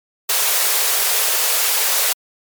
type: high-pass noise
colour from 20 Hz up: white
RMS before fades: -17 dBFS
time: 0.29-2.13 s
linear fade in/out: 5 ms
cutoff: 400 Hz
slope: 96 dB/octave
effects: MP3 96 kbps